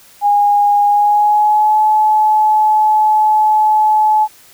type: tone with pitch glide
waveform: sine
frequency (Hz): 820 to 857.8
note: G#5 to A5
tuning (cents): -22 to -44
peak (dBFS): -8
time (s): 0.21-4.28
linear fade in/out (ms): 50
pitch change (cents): +78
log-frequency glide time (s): 0.87-1.79
effects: white hiss -44 dBFS RMS until 4.53 s